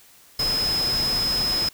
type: tone in noise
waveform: sine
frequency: 5100 Hz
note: D#8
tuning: 42 cents sharp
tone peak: -21 dBFS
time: 0.39-1.69 s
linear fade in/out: 5 ms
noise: pink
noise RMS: -30 dBFS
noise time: 0.39-1.69 s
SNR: +6 dB
effects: white hiss -52 dBFS RMS until 1.73 s